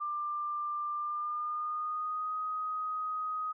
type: tone with pitch glide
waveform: sine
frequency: 1189 to 1253.9 Hz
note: D6 to D#6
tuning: +21 to +13 cents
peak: -32 dBFS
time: 0-3.53 s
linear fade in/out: 20 ms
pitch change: +92 cents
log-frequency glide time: 0.95-2.36 s
effects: none